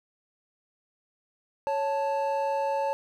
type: tone pair together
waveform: triangle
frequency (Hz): 554.4 / 879.2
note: C#5 / A5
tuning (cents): 0 / -2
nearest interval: minor sixth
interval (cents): 798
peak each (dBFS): -26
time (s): 1.67-2.93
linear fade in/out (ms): 0
effects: none